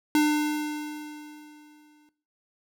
square tone with exponential decay, 300.4 Hz, D4, 39 cents sharp, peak -18 dBFS, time 0.15-2.09 s, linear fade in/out 1 ms, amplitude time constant 420 ms, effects noise-tail reverb RT60 0.4 s tail -17 dB re dry

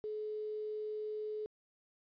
sine tone with quantisation, 427.1 Hz, G#4, 48 cents sharp, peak -37 dBFS, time 0.04-1.46 s, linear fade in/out 0 ms, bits 10, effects resampled to 11025 Hz

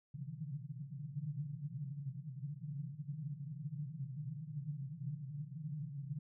pink band-pass noise, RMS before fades -44 dBFS, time 0.14-6.19 s, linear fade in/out 5 ms, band 130 to 160 Hz, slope 96 dB/octave, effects none

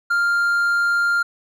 triangle tone, 1398 Hz, F6, 1 cent sharp, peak -14 dBFS, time 0.1-1.23 s, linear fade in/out 10 ms, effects none

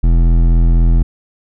sine tone with hard clipping, 41.96 Hz, E1, 31 cents sharp, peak -9 dBFS, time 0.03-1.03 s, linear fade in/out 10 ms, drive 12 dB, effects none

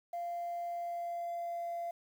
sine tone with pitch glide, 693 to 687 Hz, F5 to F5, -14 to -29 cents, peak -34 dBFS, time 0.13-1.91 s, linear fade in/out 5 ms, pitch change -15 cents, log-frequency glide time 0.68-1.65 s, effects tanh soft clip ceiling -33 dBFS + 10-bit

